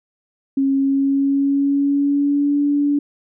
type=tone with pitch glide; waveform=sine; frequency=272.3 to 288 Hz; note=C#4 to D4; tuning=-31 to -34 cents; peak=-14 dBFS; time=0.57-2.99 s; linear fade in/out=5 ms; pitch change=+97 cents; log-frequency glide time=0.75-2.6 s; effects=none